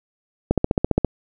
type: click train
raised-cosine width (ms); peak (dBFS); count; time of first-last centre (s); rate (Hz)
2; -3; 9; 0.51-1.047; 14.9
effects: none